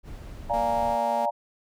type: noise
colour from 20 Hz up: brown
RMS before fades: -39 dBFS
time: 0.03-0.97 s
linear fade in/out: 50 ms
type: chord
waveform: sine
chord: Bb dominant seventh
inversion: first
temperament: equal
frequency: 587.3 / 698.5 / 830.6 / 932.3 Hz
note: D5 / F5 / Ab5 / Bb5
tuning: 0 / 0 / 0 / 0 cents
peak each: -28 dBFS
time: 0.49-1.31 s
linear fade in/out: 20 ms
type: tone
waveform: sawtooth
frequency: 233.1 Hz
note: A#3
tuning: in tune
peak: -31 dBFS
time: 0.53-1.26 s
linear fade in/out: 10 ms
effects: none